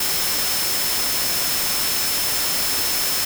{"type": "tone in noise", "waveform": "sine", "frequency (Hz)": 5274, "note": "E8", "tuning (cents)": 0, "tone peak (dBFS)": -26, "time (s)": [0, 3.25], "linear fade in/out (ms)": 5, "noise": "white", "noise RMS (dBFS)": -22, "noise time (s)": [0, 3.25], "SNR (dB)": -7, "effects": []}